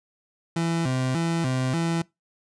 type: tone with vibrato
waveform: 30% pulse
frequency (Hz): 146.83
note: D3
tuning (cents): 0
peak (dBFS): -20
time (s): 0.56-2.02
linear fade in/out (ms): 5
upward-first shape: square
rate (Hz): 1.7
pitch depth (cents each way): 220
effects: noise-tail reverb RT60 0.2 s tail -23 dB re dry + resampled to 22050 Hz